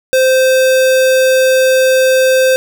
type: tone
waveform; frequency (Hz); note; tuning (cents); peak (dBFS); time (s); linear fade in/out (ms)
square; 520; C5; -11; -8; 0.13-2.56; 0
effects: none